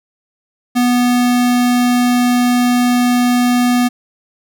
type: tone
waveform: square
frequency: 245.4 Hz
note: B3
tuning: 11 cents flat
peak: -11 dBFS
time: 0.75-3.89 s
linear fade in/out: 20 ms
effects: none